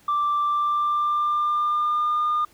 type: tone with pitch glide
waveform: sine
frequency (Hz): 1174.7 to 1213.3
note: D6 to D#6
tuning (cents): 0 to -44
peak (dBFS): -18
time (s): 0.08-2.45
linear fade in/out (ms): 5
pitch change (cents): +56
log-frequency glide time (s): 0.41-2.26
effects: tanh soft clip ceiling -17 dBFS + pink hiss -56 dBFS RMS until 2.53 s